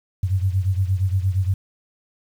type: beating tone pair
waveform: sine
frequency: 92.5 / 101.1 Hz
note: F#2 / G#2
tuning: 0 / -46 cents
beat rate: 8.6 Hz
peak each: -19 / -23 dBFS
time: 0.23-1.54 s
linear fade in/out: 5 ms
effects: 8-bit